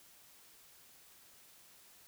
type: silence
effects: white hiss -61 dBFS RMS until 2.07 s